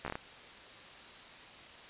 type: slowing click train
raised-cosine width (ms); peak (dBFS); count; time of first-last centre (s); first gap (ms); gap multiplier
0.5; -22; 6; 0.05-0.155; 13; 1.24
effects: white hiss -51 dBFS RMS until 1.89 s + resampled to 8000 Hz